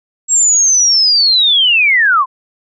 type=linear sweep; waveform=sine; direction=down; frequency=7650 to 989 Hz; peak=-7 dBFS; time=0.28-2.26 s; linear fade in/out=50 ms; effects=none